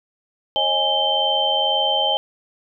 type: tone cluster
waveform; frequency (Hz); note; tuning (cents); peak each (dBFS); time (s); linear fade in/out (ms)
sine; 539 / 621 / 830 / 3113; C#5 / D#5 / G#5 / G7; -49 / -3 / -1 / -13; -26 / -25 / -22 / -19; 0.56-2.17; 0
effects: none